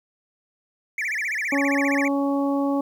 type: tone with vibrato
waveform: triangle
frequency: 2009 Hz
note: B6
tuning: 29 cents sharp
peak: -22 dBFS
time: 0.98-2.08 s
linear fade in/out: 2 ms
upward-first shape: sine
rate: 15 Hz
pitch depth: 290 cents each way
type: harmonic tone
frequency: 279.4 Hz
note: C#4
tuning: 14 cents sharp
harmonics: 1 / 2 / 3 / 4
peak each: -21 / -27 / -31 / -33 dBFS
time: 1.52-2.81 s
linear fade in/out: 5 ms
effects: 9-bit